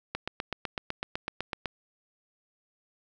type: click train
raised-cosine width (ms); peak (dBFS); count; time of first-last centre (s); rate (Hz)
0.3; -15; 13; 0.15-1.658; 7.96
effects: none